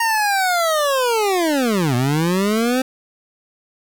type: linear two-way sweep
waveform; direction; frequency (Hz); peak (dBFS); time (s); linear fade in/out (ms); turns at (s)
25% pulse; down then up; 932.3 to 118.5 to 263.4; -12; 0-2.82; 5; 1.95
effects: 7-bit